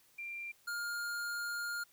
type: tone pair in turn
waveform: sine / square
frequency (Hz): 2375 / 1412.2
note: D7 / F6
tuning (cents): +19 / +19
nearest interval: major sixth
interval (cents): 900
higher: first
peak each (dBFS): -40 / -37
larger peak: second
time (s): 0.18-0.52 / 0.67-1.84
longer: second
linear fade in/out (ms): 10
effects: white hiss -67 dBFS RMS until 1.92 s